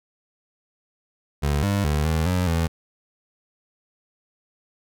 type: tone with pitch steps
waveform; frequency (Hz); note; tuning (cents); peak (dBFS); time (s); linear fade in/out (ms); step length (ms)
25% pulse; 72.5 / 100.2 / 74.5 / 79.8 / 90.8 / 82.7; D2 / G2 / D2 / D#2 / F#2 / E2; -22 / +38 / +25 / +44 / -32 / +6; -16; 1.42-2.68; 20; 210
effects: none